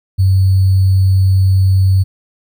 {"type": "tone with sample-and-hold", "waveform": "sine", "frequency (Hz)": 95, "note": "F#2", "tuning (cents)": 46, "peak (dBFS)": -7, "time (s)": [0.18, 2.04], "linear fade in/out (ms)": 20, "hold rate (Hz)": 4410, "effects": []}